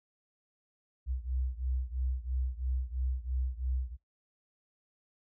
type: beating tone pair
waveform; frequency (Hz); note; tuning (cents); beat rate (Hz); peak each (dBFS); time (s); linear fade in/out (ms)
sine; 62.7 / 65.7; B1 / C2; +27 / +8; 3; -32 / -34; 1.06-3.97; 50
effects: noise-tail reverb RT60 0.2 s tail -25 dB re dry + tanh soft clip ceiling -23 dBFS